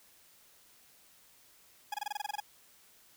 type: tone bursts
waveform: 40% pulse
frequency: 830.6 Hz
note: G#5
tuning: in tune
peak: -32 dBFS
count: 11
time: 1.92-2.402 s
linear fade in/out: 5 ms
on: 22 ms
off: 24 ms
effects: white hiss -62 dBFS RMS until 3.16 s